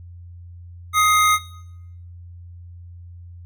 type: tone pair together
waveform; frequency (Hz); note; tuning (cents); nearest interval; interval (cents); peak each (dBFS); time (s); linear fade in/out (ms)
square; 1252 / 2106; D#6 / C7; +10 / +11; major sixth; 901; -15 / -22; 0.93-1.39; 50
effects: noise-tail reverb RT60 0.8 s tail -18 dB re dry + added 87 Hz sine -37 dBFS peak until 3.45 s